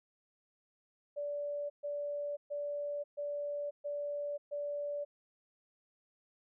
sine tone bursts, 580 Hz, D5, 22 cents flat, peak -35 dBFS, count 6, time 1.16-5.05 s, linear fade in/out 20 ms, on 540 ms, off 130 ms, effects none

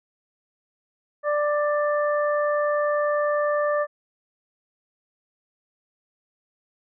harmonic tone, 590 Hz, D5, 8 cents sharp, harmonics 1 / 2 / 3, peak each -21 / -27 / -31 dBFS, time 1.23-3.87 s, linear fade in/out 50 ms, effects none

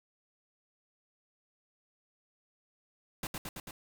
pink noise with echo, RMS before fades -37 dBFS, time 3.23-3.27 s, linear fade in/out 2 ms, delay 110 ms, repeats 4, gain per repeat -2 dB, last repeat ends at 3.71 s, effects none

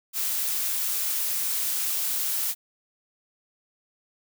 blue noise, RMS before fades -27 dBFS, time 0.13-2.55 s, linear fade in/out 50 ms, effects none

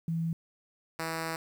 sine / 5% pulse tone pair in turn, 164.81 / 162.73 Hz, E3 / E3, 0 / -22 cents, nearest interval unison, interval 22 cents, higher first, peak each -28 / -21 dBFS, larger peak second, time 0.08-0.33 / 0.99-1.36 s, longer second, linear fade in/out 2 ms, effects 10-bit

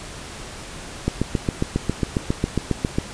click train, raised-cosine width 3 ms, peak -6 dBFS, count 15, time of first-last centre 1.08-2.985 s, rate 7.35 Hz, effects pink hiss -36 dBFS RMS until 3.13 s + resampled to 22050 Hz

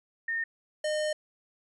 sine / square tone pair in turn, 1829 / 610.4 Hz, A#6 / D#5, -33 / -33 cents, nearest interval octave + perfect fifth, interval 1900 cents, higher first, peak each -28 dBFS, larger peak neither, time 0.28-0.44 / 0.84-1.13 s, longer second, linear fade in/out 5 ms, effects resampled to 24000 Hz

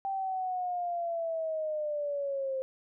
sine linear sweep, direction down, 784 to 523.3 Hz, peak -30 dBFS, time 0.05-2.62 s, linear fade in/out 0 ms, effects none

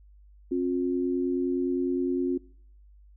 sine tone pair together, 267.9 / 357.6 Hz, C4 / F4, +41 / +41 cents, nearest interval perfect fourth, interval 500 cents, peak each -27 dBFS, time 0.51-2.38 s, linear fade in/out 10 ms, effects noise-tail reverb RT60 0.6 s tail -24 dB re dry + added 50 Hz sine -51 dBFS peak until 3.16 s

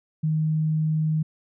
sine tone, 156.2 Hz, D#3, 7 cents sharp, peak -20 dBFS, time 0.23-1.23 s, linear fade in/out 10 ms, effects none

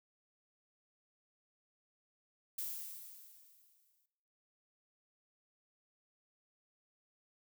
violet noise with exponential decay, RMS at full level -39 dBFS, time 2.58-4.06 s, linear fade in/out 5 ms, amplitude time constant 320 ms, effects noise-tail reverb RT60 1.0 s tail -18 dB re dry

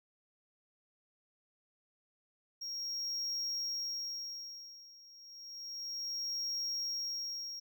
triangle tone with tremolo, 5588 Hz, F8, in tune, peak -33 dBFS, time 2.61-7.6 s, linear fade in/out 10 ms, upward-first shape sine, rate 0.31 Hz, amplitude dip 90%, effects none

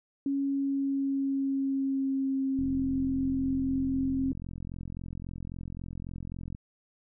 sine tone with pitch glide, 277.2 to 266.2 Hz, C#4 to C4, 0 to +30 cents, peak -26 dBFS, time 0.26-4.32 s, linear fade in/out 2 ms, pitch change -70 cents, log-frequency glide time 0.37-2.95 s
click train, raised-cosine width 5 ms, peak -27 dBFS, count 174, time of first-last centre 2.59-6.549 s, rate 43.7 Hz
effects none

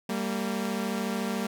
sawtooth tone pair together, 196 / 229.7 Hz, G3 / A#3, 0 / -25 cents, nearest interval minor third, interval 275 cents, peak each -27 dBFS, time 0.09-1.47 s, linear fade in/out 5 ms, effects none

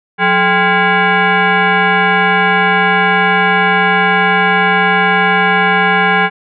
sine tone with frequency modulation, 429.5 Hz, A4, 42 cents flat, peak -8 dBFS, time 0.18-6.3 s, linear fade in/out 50 ms, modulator 610 Hz, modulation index 3.1, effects none

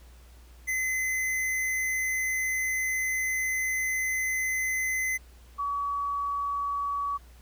square / sine tone pair in turn, 2042 / 1134.8 Hz, C7 / C#6, -43 / +40 cents, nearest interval minor seventh, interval 1017 cents, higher first, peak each -27 dBFS, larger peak neither, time 0.67-5.18 / 5.58-7.18 s, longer first, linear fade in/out 20 ms, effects added 60 Hz sine -49 dBFS peak until 7.41 s + pink hiss -59 dBFS RMS until 7.41 s

